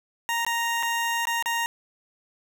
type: tone with dropouts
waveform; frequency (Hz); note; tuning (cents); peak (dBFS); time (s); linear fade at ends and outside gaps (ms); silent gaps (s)
20% pulse; 932.3; A#5; 0; -19; 0.29-1.66; 0; 0.449-0.465 / 0.827-0.831 / 1.254-1.271 / 1.425-1.459
effects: none